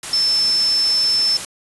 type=tone in noise; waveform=sine; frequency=5290 Hz; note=E8; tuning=5 cents sharp; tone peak=-14 dBFS; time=0.13-1.37 s; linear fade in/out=2 ms; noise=white; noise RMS=-28 dBFS; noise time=0.03-1.45 s; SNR=+11 dB; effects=resampled to 24000 Hz